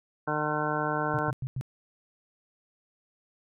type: harmonic tone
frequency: 151.3 Hz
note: D#3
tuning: 48 cents flat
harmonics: 1 / 2 / 3 / 4 / 5 / 6 / 7 / 9 / 10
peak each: -35 / -35 / -35 / -35 / -35 / -35 / -35 / -35 / -35 dBFS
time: 0.27-1.31 s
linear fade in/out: 10 ms
type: tone bursts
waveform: sine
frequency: 130.81 Hz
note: C3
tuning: in tune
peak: -29 dBFS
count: 4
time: 1.14-1.611 s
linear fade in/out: 0 ms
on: 48 ms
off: 93 ms
effects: none

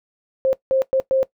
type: tone bursts at uneven times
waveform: sine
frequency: 530 Hz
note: C5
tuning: 22 cents sharp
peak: -14 dBFS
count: 4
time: 0.45-0.53 / 0.71-0.82 / 0.93-1 / 1.11-1.23 s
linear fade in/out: 0 ms
effects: noise-tail reverb RT60 0.1 s tail -19 dB re dry

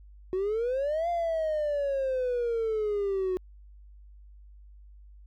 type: exponential two-way sweep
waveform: triangle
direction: up then down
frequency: 364.9 to 698.5 to 364.9 Hz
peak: -23 dBFS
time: 0.33-3.37 s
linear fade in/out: 0 ms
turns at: 1.09 s
effects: tanh soft clip ceiling -21 dBFS + added 50 Hz sine -48 dBFS peak until 5.26 s

